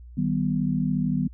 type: chord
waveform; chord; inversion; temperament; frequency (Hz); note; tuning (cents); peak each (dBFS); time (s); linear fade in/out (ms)
sine; Eb augmented; none; equal with one note detuned; 155.56 / 193.19 / 246.9; Eb3 / G3 / B3; 0 / -25 / 0; -26; 0.17-1.28; 10
effects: added 60 Hz sine -41 dBFS peak until 1.33 s